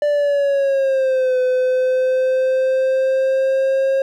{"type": "exponential two-way sweep", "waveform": "triangle", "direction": "down then up", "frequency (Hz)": [590, 507, 539], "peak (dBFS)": -12, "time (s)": [0.02, 4.02], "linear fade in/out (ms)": 2, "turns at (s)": 1.39, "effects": []}